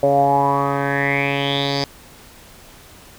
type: tone with low-pass filter sweep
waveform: 10% pulse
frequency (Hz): 140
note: C#3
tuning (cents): +18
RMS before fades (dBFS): -18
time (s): 0.03-1.84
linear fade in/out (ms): 2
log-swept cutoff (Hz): 580 to 4900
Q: 7
effects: pink hiss -44 dBFS RMS until 3.18 s